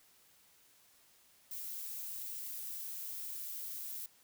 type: noise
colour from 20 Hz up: violet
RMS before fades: -43 dBFS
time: 1.51-4.06 s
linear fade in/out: 2 ms
effects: white hiss -66 dBFS RMS until 4.23 s